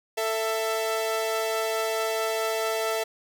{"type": "tone pair together", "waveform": "sawtooth", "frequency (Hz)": [443.8, 663.4], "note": ["A4", "E5"], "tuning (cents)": [15, 11], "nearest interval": "perfect fifth", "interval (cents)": 696, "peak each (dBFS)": -24, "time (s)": [0.17, 3.04], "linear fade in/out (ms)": 10, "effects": ["9-bit"]}